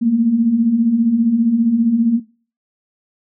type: beating tone pair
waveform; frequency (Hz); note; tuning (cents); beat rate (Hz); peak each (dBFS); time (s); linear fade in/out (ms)
sine; 217.9 / 232.9; A3 / A#3; -17 / -1; 15; -20 / -12; 0.01-2.2; 20
effects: noise-tail reverb RT60 0.4 s tail -20 dB re dry